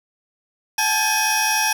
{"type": "tone cluster", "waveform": "35% pulse", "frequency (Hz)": [781, 865, 1617, 2524, 5630], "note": ["G5", "A5", "G#6", "D#7", "F8"], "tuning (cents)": [-7, -30, -47, 24, 13], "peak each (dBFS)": [-28, -20, -25, -22, -20], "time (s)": [0.78, 1.73], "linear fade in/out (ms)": 5, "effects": ["8-bit"]}